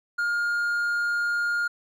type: tone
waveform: triangle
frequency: 1416 Hz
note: F6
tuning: 23 cents sharp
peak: -21 dBFS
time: 0.18-1.68 s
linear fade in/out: 10 ms
effects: none